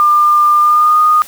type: tone with pitch glide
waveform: sine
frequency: 1199 to 1229.9 Hz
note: D6 to D#6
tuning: +36 to -20 cents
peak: -6 dBFS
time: 0-1.22 s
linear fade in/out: 0 ms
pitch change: +44 cents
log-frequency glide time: 0.61-0.99 s
effects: white hiss -35 dBFS RMS until 1.27 s